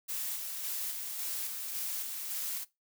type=noise with tremolo; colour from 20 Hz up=blue; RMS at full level=-36 dBFS; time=0.08-2.65 s; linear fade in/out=20 ms; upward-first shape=square; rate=1.8 Hz; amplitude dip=30%; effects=noise-tail reverb RT60 0.2 s tail -19 dB re dry